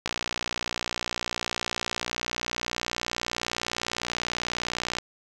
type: click train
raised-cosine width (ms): 0.2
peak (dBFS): -10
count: 296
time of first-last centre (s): 0.06-4.985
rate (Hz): 59.9
effects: none